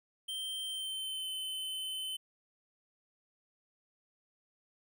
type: tone with pitch glide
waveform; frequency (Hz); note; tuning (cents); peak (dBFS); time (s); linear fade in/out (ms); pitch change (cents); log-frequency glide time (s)
square; 3136 to 3054; G7 to G7; 0 to -46; -37; 0.28-2.17; 10; -46; 0.65-1.29
effects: none